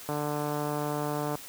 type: click train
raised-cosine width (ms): 1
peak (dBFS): -18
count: 188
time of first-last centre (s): 0.09-1.354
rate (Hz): 148
effects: white hiss -45 dBFS RMS until 1.48 s + high-pass 60 Hz 12 dB/octave